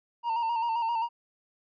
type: tone with vibrato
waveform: triangle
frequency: 922 Hz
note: A#5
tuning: 19 cents flat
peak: -24 dBFS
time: 0.23-1.09 s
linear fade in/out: 50 ms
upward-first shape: square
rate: 7.6 Hz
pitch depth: 41 cents each way
effects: resampled to 11025 Hz